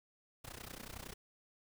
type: noise with amplitude modulation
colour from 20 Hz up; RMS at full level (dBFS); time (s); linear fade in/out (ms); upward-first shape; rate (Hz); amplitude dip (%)
pink; -45; 0.44-1.14; 10; sine; 30.8; 90
effects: none